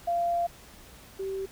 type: tone pair in turn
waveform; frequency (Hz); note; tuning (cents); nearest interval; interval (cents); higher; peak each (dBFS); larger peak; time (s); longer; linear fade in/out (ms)
sine; 690 / 386.1; F5 / G4; -21 / -26; minor seventh; 1005; first; -24 / -30; first; 0.07-0.47 / 1.19-1.46; first; 10
effects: added 60 Hz sine -57 dBFS peak until 1.51 s + pink hiss -51 dBFS RMS until 1.51 s